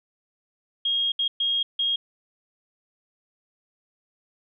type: tone bursts at uneven times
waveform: sine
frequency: 3258 Hz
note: G#7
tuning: 34 cents flat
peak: -21 dBFS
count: 4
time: 0.85-1.12 / 1.19-1.28 / 1.4-1.63 / 1.79-1.96 s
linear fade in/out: 5 ms
effects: none